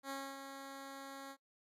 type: tone with ADSR envelope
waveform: 10% pulse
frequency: 273.1 Hz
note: C#4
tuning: 26 cents flat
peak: -32 dBFS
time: 0.03-1.37 s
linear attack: 70 ms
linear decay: 260 ms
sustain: -7 dB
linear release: 63 ms
effects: noise-tail reverb RT60 0.1 s tail -21 dB re dry + resampled to 32000 Hz